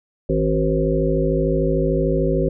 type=harmonic tone with a mistuned harmonic; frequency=53.4 Hz; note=G#1; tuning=49 cents sharp; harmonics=1 / 3 / 5 / 7 / 9 / 10; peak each=-23 / -22 / -25 / -22 / -25 / -24 dBFS; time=0.29-2.49 s; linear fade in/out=5 ms; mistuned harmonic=7; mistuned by=+23 cents; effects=none